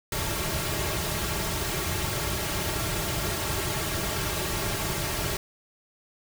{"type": "noise with comb filter", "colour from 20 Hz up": "pink", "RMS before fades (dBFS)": -29, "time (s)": [0.12, 5.37], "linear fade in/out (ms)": 2, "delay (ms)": 4, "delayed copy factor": -0.7, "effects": []}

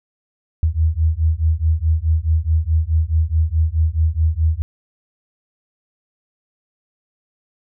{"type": "beating tone pair", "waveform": "sine", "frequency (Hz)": [77.7, 82.4], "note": ["D#2", "E2"], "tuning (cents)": [-2, 0], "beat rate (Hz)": 4.7, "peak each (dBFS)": -17, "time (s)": [0.63, 4.62], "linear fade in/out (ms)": 0, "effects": []}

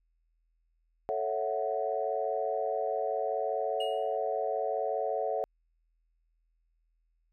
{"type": "chord", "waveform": "sine", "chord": "F# minor seventh", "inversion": "first", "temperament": "equal", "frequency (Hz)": [440, 554.4, 659.3, 740], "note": ["A4", "C#5", "E5", "F#5"], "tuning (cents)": [0, 0, 0, 0], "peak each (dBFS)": -34, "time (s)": [1.09, 5.44], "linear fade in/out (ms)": 0}
{"type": "tone with exponential decay", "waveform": "triangle", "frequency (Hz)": 2869, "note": "F7", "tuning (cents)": 46, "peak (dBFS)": -32, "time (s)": [3.8, 4.17], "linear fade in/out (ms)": 5, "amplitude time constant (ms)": 80}
{"effects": ["tanh soft clip ceiling -16 dBFS", "added 41 Hz sine -70 dBFS peak until 7.32 s"]}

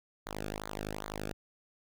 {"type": "tone with flanger", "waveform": "sawtooth", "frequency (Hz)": 51.8, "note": "G#1", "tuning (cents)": -4, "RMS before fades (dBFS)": -40, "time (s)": [0.26, 1.33], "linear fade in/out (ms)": 5, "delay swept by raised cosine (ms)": [0.36, 1.02], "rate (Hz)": 2.5, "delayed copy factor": -0.95, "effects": []}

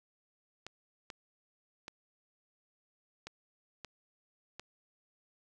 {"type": "clicks", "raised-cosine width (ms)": 0.2, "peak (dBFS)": -26, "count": 6, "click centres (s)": [0.666, 1.102, 1.881, 3.27, 3.847, 4.596], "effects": []}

